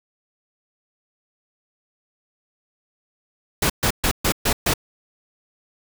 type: noise bursts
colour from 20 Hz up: pink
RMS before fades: -19 dBFS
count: 6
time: 3.62-4.738 s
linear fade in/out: 5 ms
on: 78 ms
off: 130 ms
effects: none